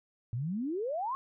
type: exponential sweep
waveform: sine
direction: up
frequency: 110 to 1114 Hz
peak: -31 dBFS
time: 0.33-1.15 s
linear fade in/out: 0 ms
effects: none